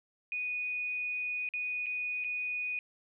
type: tone with dropouts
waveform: sine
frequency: 2476 Hz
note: D#7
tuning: 9 cents flat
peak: -32 dBFS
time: 0.32-2.79 s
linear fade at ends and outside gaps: 1 ms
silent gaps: 1.489-1.537 / 1.86-1.866 / 2.24-2.245 s
effects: none